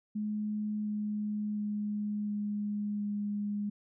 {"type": "tone with pitch steps", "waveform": "sine", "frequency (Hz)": [211.2, 209.9, 208.5, 207.2, 205.9], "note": ["G#3", "G#3", "G#3", "G#3", "G#3"], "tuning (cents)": [29, 19, 7, -4, -15], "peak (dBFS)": -31, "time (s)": [0.15, 3.7], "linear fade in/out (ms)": 10, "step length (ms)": 710, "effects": []}